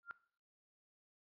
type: tone with exponential growth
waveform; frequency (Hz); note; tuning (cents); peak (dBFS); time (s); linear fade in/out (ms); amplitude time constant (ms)
sine; 1393; F6; -5; -38; 0.03-0.11; 0; 16
effects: noise-tail reverb RT60 0.5 s tail -19 dB re dry + resampled to 11025 Hz